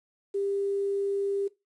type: tone with quantisation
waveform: sine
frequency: 397.8 Hz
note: G4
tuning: 25 cents sharp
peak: -26 dBFS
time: 0.34-1.48 s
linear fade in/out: 10 ms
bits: 9
effects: noise-tail reverb RT60 0.2 s tail -18 dB re dry + resampled to 24000 Hz